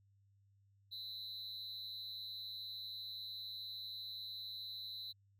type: tone with amplitude modulation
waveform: triangle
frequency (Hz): 3996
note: B7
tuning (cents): +20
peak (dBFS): -39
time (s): 0.91-5.13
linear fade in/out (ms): 20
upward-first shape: sine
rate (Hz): 213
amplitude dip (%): 90
effects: added 99 Hz sine -68 dBFS peak until 5.39 s